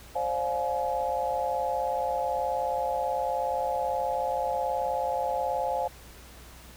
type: chord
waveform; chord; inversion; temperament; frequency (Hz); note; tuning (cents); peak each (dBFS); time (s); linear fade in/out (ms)
sine; D half-diminished seventh; third; just; 528.6 / 587.3 / 704.8 / 845.8; C5 / D5 / F5 / Ab5; +18 / 0 / +16 / +31; -31 / -35 / -31 / -30; 0.15-5.88; 10
effects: added 60 Hz sine -50 dBFS peak until 6.76 s + pink hiss -50 dBFS RMS until 6.76 s